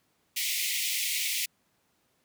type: high-pass noise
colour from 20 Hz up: pink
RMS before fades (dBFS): -30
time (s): 0.36-1.46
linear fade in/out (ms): 10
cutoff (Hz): 2000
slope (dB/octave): 96
effects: pink hiss -71 dBFS RMS until 2.24 s + high-pass 100 Hz 12 dB/octave